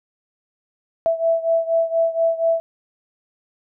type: beating tone pair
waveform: sine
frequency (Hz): 659.3 / 663.5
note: E5 / E5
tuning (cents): 0 / +11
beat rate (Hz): 4.2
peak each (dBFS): -18 / -21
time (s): 1.06-2.6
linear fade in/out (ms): 0
effects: none